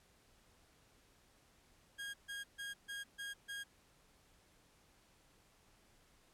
30% pulse tone bursts, 1629 Hz, G#6, 34 cents flat, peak -40 dBFS, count 6, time 1.98-3.64 s, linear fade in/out 20 ms, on 160 ms, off 140 ms, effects pink hiss -69 dBFS RMS until 6.33 s + low-pass 12000 Hz 12 dB/octave

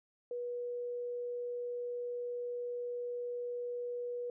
sine tone, 485.4 Hz, B4, 30 cents flat, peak -36 dBFS, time 0.31-4.3 s, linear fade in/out 2 ms, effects none

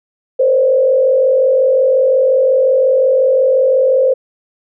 sine tone with frequency modulation, 525 Hz, C5, 6 cents sharp, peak -8 dBFS, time 0.39-4.14 s, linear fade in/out 10 ms, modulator 45.6 Hz, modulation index 0.8, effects none

